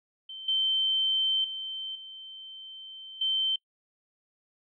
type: tone with level steps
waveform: sine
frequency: 3102 Hz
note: G7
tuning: 19 cents flat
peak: -38 / -23 / -33 / -41 / -24 dBFS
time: 0.29-3.56 s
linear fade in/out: 5 ms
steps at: 0.48 / 1.44 / 1.95 / 3.21 s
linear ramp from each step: 5 ms
effects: noise-tail reverb RT60 0.1 s tail -24 dB re dry